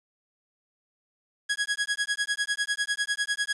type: tone with tremolo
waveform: sawtooth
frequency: 1661.2 Hz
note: G#6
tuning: in tune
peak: -19 dBFS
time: 1.49-3.53 s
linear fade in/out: 10 ms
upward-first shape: sine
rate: 10 Hz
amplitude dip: 100%
effects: resampled to 24000 Hz + 8-bit